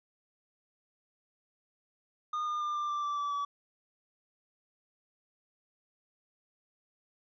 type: tone with pitch steps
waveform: triangle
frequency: 1222 / 1210.8 / 1199.6 / 1188.6 / 1177.7 / 1166.8 / 1156.1 / 1145.4 Hz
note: D#6 / D#6 / D6 / D6 / D6 / D6 / D6 / D6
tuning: -32 / -48 / +36 / +20 / +4 / -12 / -28 / -44 cents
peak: -29 dBFS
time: 2.33-3.45 s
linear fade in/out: 5 ms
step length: 140 ms
effects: resampled to 16000 Hz